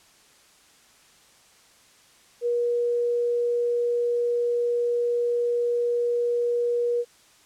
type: tone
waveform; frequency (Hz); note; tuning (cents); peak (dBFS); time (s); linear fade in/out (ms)
sine; 478.7; A#4; +46; -21; 2.41-7.05; 50
effects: white hiss -56 dBFS RMS until 7.45 s + low-pass 9000 Hz 12 dB/octave